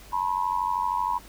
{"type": "tone with amplitude modulation", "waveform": "sine", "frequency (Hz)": 971, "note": "B5", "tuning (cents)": -30, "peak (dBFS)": -19, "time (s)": [0.12, 1.19], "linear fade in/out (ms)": 20, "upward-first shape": "sine", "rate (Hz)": 92.9, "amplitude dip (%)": 100, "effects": ["added 50 Hz sine -49 dBFS peak until 1.28 s", "pink hiss -49 dBFS RMS until 1.28 s"]}